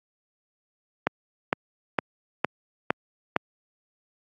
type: click train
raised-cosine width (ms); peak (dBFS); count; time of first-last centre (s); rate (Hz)
0.5; -5; 6; 1.07-3.364; 2.18
effects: high-pass 150 Hz 12 dB/octave + AAC 48 kbps